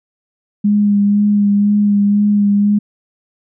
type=tone with vibrato; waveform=sine; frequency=204.8 Hz; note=G#3; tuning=24 cents flat; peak=-9 dBFS; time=0.64-2.79 s; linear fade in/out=10 ms; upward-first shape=sine; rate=2 Hz; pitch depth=20 cents each way; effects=none